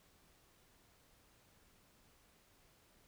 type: silence
effects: pink hiss -69 dBFS RMS until 3.07 s